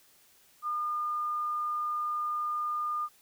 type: tone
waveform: sine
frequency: 1212 Hz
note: D#6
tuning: 46 cents flat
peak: -29 dBFS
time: 0.62-3.09 s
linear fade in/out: 50 ms
effects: white hiss -62 dBFS RMS until 3.21 s